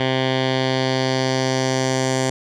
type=tone with low-pass filter sweep; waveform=10% pulse; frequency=130.81 Hz; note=C3; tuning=in tune; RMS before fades=-20 dBFS; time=0-2.3 s; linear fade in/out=2 ms; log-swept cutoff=3200 to 7300 Hz; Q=2.3; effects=none